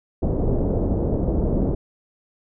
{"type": "low-pass noise", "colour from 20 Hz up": "pink", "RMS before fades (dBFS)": -21, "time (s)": [0.22, 1.75], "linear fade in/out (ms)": 10, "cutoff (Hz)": 580, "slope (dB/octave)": 24, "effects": []}